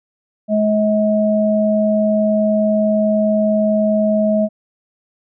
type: tone pair together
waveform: sine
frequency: 212.3 / 637 Hz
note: G#3 / D#5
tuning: +38 / +41 cents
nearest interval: octave + perfect fifth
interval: 1903 cents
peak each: -15 dBFS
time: 0.48-4.49 s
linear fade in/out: 50 ms
effects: none